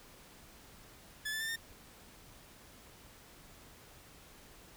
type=tone with pitch steps; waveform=sawtooth; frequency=1723 / 1755.1 / 1787.9 / 1821.2 Hz; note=A6 / A6 / A6 / A#6; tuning=-37 / -5 / +27 / -41 cents; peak=-32 dBFS; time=1.25-1.562 s; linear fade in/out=10 ms; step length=78 ms; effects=pink hiss -57 dBFS RMS until 4.76 s